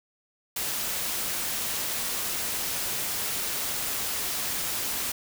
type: noise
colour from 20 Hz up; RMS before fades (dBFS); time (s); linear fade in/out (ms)
white; -30; 0.56-5.12; 5
effects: none